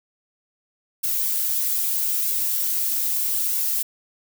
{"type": "noise with flanger", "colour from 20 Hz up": "violet", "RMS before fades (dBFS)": -23, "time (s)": [1.03, 3.83], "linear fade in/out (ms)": 10, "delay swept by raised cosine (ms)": [1.6, 7.5], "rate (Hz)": 0.79, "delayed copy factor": -0.7, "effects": []}